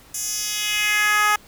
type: tone with high-pass filter sweep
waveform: 10% pulse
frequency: 420 Hz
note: G#4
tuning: 19 cents sharp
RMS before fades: -21 dBFS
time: 0.14-1.36 s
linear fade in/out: 5 ms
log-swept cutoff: 7700 to 1000 Hz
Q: 2
effects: pink hiss -49 dBFS RMS until 1.47 s